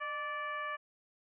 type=harmonic tone with a mistuned harmonic; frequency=583 Hz; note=D5; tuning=13 cents flat; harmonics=1 / 2 / 3 / 4 / 5; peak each=-45 / -38 / -41 / -46 / -53 dBFS; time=0-0.77 s; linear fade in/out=20 ms; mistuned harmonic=1; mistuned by=+67 cents; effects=none